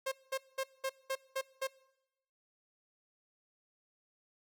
sawtooth tone bursts, 533 Hz, C5, 32 cents sharp, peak -29 dBFS, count 7, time 0.06-1.673 s, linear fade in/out 10 ms, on 59 ms, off 200 ms, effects noise-tail reverb RT60 0.9 s tail -22 dB re dry

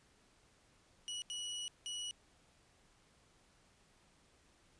sawtooth tone bursts at uneven times, 2929 Hz, F#7, 18 cents flat, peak -37 dBFS, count 3, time 1.08-1.22 / 1.3-1.68 / 1.86-2.11 s, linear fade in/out 0 ms, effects pink hiss -69 dBFS RMS until 4.79 s + resampled to 22050 Hz

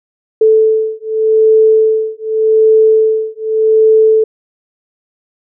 sine beating tone pair, 438.3 / 439.15 Hz, A4 / A4, -7 / -3 cents, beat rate 0.85 Hz, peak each -10 dBFS, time 0.41-4.24 s, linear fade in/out 5 ms, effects none

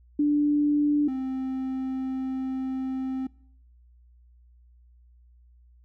sine / triangle tone pair in turn, 293.7 / 262.3 Hz, D4 / C4, 0 / +4 cents, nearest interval major second, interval 196 cents, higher first, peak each -19 / -25 dBFS, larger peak first, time 0.19-1.08 / 1.08-3.27 s, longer second, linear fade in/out 5 ms, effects noise-tail reverb RT60 0.7 s tail -24 dB re dry + added 60 Hz sine -53 dBFS peak until 5.84 s

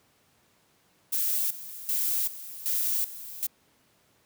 violet noise with tremolo, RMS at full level -27 dBFS, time 1.12-3.47 s, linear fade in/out 10 ms, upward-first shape square, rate 1.3 Hz, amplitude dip 80%, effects pink hiss -65 dBFS RMS until 4.25 s + high-pass 100 Hz 12 dB/octave

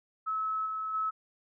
sine tone with level steps, 1295 Hz, E6, 31 cents flat, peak -29 / -32 / -28 dBFS, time 0.26-1.11 s, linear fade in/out 20 ms, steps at 0.65 / 0.93 s, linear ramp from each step 20 ms, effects none

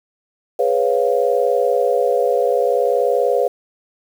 sine chord, C# dominant seventh, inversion second, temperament equal with one note detuned, 413.9 / 493.9 / 554.4 / 698.5 Hz, G#4 / B4 / C#5 / E#5, -6 / 0 / 0 / 0 cents, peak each -21 / -17 / -19 / -22 dBFS, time 0.59-3.48 s, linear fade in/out 5 ms, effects 7-bit

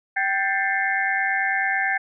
sine tone cluster, 775 / 1575 / 1767 / 2079 / 2168 Hz, G5 / G6 / A6 / C7 / C#7, -20 / +8 / +7 / -12 / -39 cents, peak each -26 / -25 / -25 / -28 / -30 dBFS, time 0.16-1.98 s, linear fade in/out 10 ms, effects none

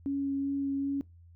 sine tone with vibrato, 277.2 Hz, C#4, in tune, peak -28 dBFS, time 0.06-1.01 s, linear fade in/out 0 ms, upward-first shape sine, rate 2.6 Hz, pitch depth 10 cents each way, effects noise-tail reverb RT60 0.2 s tail -21 dB re dry + added 85 Hz sine -52 dBFS peak until 1.35 s

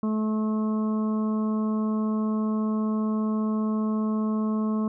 harmonic tone, 216.3 Hz, A3, 29 cents flat, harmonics 1 / 2 / 3 / 4 / 5 / 6, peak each -23 / -35 / -40 / -47 / -37 / -46 dBFS, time 0.03-4.88 s, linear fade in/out 2 ms, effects none

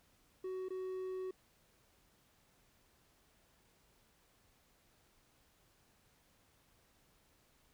triangle tone with dropouts, 373.5 Hz, F#4, 16 cents sharp, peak -37 dBFS, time 0.44-1.31 s, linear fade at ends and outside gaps 5 ms, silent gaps 0.686-0.704 s, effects pink hiss -71 dBFS RMS until 7.73 s

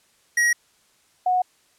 square / sine tone pair in turn, 1900 / 732.1 Hz, A#6 / F#5, +33 / -19 cents, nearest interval octave + perfect fourth, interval 1652 cents, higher first, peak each -17 dBFS, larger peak neither, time 0.37-0.53 / 1.26-1.42 s, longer neither, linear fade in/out 5 ms, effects white hiss -61 dBFS RMS until 1.78 s + low-pass 10000 Hz 12 dB/octave

